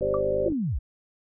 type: click train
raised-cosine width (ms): 3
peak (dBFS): -23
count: 27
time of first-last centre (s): 0.01-0.522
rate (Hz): 50.8
type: chord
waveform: sine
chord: G suspended fourth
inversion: none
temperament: equal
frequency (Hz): 392 / 523.3 / 587.3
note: G4 / C5 / D5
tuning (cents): 0 / 0 / 0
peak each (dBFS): -28 / -26 / -27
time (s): 0.01-0.49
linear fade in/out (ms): 10
type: tone with exponential decay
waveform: sine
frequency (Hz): 1161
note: D6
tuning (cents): -20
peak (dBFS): -25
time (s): 0.14-0.22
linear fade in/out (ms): 2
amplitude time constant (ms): 17
type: linear sweep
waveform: sine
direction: down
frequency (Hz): 370 to 39.04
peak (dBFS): -24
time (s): 0.45-0.79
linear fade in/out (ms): 10
effects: none